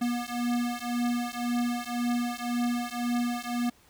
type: beating tone pair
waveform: square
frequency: 240 / 241.9 Hz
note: B3 / B3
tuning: -49 / -36 cents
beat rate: 1.9 Hz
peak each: -31 dBFS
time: 0.01-3.7 s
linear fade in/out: 10 ms
effects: pink hiss -60 dBFS RMS until 3.89 s